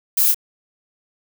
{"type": "noise with echo", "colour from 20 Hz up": "violet", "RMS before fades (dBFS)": -17, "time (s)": [0.17, 0.32], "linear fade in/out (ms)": 5, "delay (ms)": 25, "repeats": 1, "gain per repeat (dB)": -3, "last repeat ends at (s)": 0.345, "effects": []}